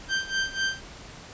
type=tone with tremolo; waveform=sawtooth; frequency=1568 Hz; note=G6; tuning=in tune; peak=-19 dBFS; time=0.08-0.81 s; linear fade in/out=50 ms; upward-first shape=sine; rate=4 Hz; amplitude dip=85%; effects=pink hiss -44 dBFS RMS until 1.33 s + resampled to 16000 Hz